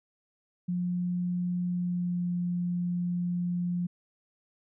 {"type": "tone with pitch glide", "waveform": "sine", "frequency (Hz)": [177.8, 176.16], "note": ["F3", "F3"], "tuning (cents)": [31, 15], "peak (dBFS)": -27, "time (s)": [0.68, 3.87], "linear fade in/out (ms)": 10, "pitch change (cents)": -16, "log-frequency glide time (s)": [1.66, 2.3], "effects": []}